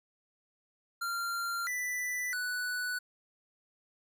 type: tone with pitch steps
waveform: square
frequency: 1384 / 1983 / 1483 Hz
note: F6 / B6 / F#6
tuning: -16 / +7 / +4 cents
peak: -33 dBFS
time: 1.01-2.99 s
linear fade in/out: 10 ms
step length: 660 ms
effects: none